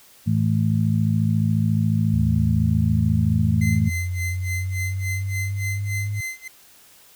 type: harmonic tone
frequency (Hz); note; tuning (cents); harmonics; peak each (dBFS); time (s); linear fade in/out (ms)
54.2; A1; -25; 2 / 3 / 4; -20 / -22 / -23; 0.26-3.9; 20
type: linear sweep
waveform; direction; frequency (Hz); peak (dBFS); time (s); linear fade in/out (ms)
sine; up; 77.4 to 103.83; -23; 2.13-6.21; 10
type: tone with tremolo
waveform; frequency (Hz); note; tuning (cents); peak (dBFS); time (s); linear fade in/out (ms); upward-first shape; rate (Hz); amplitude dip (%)
45% pulse; 2064; C7; -24; -26; 3.61-6.48; 5; sine; 3.5; 95
effects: white hiss -51 dBFS RMS until 7.15 s